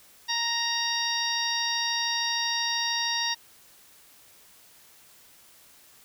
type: harmonic tone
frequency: 933 Hz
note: A#5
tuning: 1 cent sharp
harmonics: 1 / 2 / 3 / 4 / 5 / 6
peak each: -33 / -32 / -36 / -31 / -33 / -31 dBFS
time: 0.28-3.35 s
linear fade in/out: 20 ms
effects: white hiss -55 dBFS RMS until 6.04 s